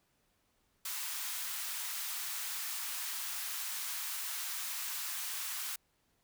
white high-pass noise, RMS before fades -39 dBFS, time 0.85-5.76 s, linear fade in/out 5 ms, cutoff 910 Hz, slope 24 dB/octave, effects pink hiss -75 dBFS RMS until 6.23 s

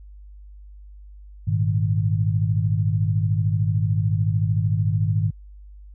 sine chord, Ab suspended second, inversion none, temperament equal with one note detuned, 103.05 / 116.54 / 155.56 Hz, Ab2 / Bb2 / Eb3, -13 / 0 / 0 cents, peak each -20 / -25 / -24 dBFS, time 1.47-5.31 s, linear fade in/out 10 ms, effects added 50 Hz sine -40 dBFS peak until 5.94 s

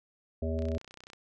harmonic tone, 80.6 Hz, E2, 38 cents flat, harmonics 1 / 3 / 5 / 7 / 8, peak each -31 / -36 / -38 / -39 / -40 dBFS, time 0.42-0.78 s, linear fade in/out 5 ms
click train, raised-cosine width 0.2 ms, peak -31 dBFS, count 18, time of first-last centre 0.59-1.133 s, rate 31.3 Hz
effects none

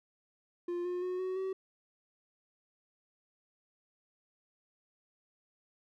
triangle tone with pitch steps, 350 / 357.4 / 364.9 / 372.5 / 380.4 Hz, F4 / F4 / F#4 / F#4 / F#4, +4 / +40 / -24 / +12 / +48 cents, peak -31 dBFS, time 0.68-1.53 s, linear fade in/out 5 ms, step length 170 ms, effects none

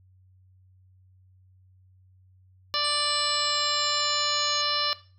harmonic tone, 587.3 Hz, D5, in tune, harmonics 1 / 2 / 3 / 4 / 5 / 6 / 7 / 8 / 9, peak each -36 / -30 / -36 / -40 / -32 / -35 / -30 / -39 / -31 dBFS, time 2.74-4.93 s, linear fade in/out 0 ms
sine linear sweep, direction down, 8280 to 6610 Hz, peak -35 dBFS, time 2.84-4.62 s, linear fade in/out 10 ms
effects noise-tail reverb RT60 0.4 s tail -17 dB re dry + added 93 Hz sine -55 dBFS peak until 5.18 s

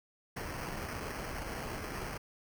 pink noise with sample-and-hold, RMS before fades -40 dBFS, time 0.36-2.18 s, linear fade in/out 10 ms, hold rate 3675 Hz, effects none

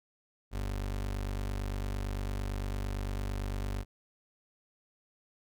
30% pulse tone, 48.86 Hz, G1, 5 cents flat, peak -30 dBFS, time 0.51-3.85 s, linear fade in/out 50 ms, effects none

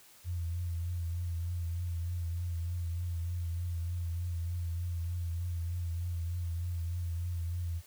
sine tone with vibrato, 85.9 Hz, F2, 28 cents flat, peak -32 dBFS, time 0.24-7.82 s, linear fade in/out 50 ms, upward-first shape triangle, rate 3.3 Hz, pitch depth 57 cents each way, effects white hiss -58 dBFS RMS until 7.86 s

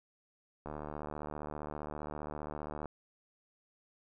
click train, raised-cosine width 1 ms, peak -27 dBFS, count 166, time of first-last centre 0.66-2.857 s, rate 75.1 Hz, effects none

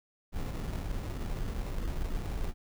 brown noise with sample-and-hold, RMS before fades -34 dBFS, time 0.32-2.54 s, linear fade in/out 50 ms, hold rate 1575 Hz, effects none

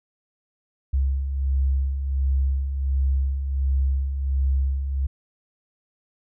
sine beating tone pair, 66.3 / 67.7 Hz, C2 / C#2, +23 / -40 cents, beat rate 1.4 Hz, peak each -29 / -20 dBFS, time 0.93-5.07 s, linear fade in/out 10 ms, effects none

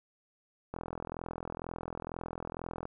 click train, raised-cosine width 1 ms, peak -24 dBFS, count 90, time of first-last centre 0.74-2.854 s, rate 42.1 Hz, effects none

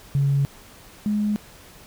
sine tone pair in turn, 139.6 / 209.3 Hz, C#3 / G#3, +13 / +14 cents, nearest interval perfect fifth, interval 701 cents, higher second, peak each -16 / -19 dBFS, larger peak first, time 0.15-0.45 / 1.06-1.36 s, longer neither, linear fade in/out 0 ms, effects tanh soft clip ceiling -12 dBFS + pink hiss -47 dBFS RMS until 1.86 s

